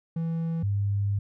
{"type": "tone pair in turn", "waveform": ["triangle", "sine"], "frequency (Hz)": [164.8, 100.74], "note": ["E3", "G2"], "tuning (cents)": [0, 48], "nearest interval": "major sixth", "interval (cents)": 852, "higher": "first", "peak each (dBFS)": [-24, -23], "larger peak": "second", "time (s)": [[0.16, 0.63], [0.63, 1.19]], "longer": "second", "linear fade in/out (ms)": 5, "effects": []}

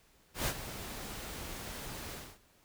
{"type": "noise with ADSR envelope", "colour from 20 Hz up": "pink", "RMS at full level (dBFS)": -31, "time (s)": [0.34, 2.39], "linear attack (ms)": 130, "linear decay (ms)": 64, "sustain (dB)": -12, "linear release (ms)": 260, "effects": ["pink hiss -66 dBFS RMS until 2.64 s"]}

